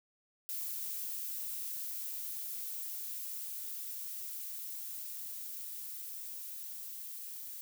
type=noise with level ramp; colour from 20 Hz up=violet; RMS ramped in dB=-39 to -45 dBFS; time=0.49-7.61 s; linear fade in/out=0 ms; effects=none